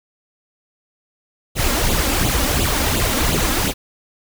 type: noise with flanger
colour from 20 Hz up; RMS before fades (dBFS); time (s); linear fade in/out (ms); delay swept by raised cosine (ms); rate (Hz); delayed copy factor
pink; -18; 1.55-3.74; 50; 0.27 to 3.77; 2.8; +0.7
effects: none